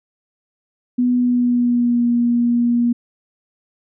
sine tone with pitch glide, 246.9 to 238.6 Hz, B3 to A#3, 0 to +41 cents, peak -13 dBFS, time 0.98-2.93 s, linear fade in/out 10 ms, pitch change -59 cents, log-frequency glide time 1.14-2.07 s, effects none

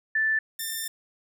sine / 5% pulse tone pair in turn, 1760 / 1792.8 Hz, A6 / A6, 0 / +32 cents, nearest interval unison, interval 32 cents, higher second, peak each -21 / -19 dBFS, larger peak second, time 0.15-0.39 / 0.59-0.88 s, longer second, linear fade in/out 5 ms, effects none

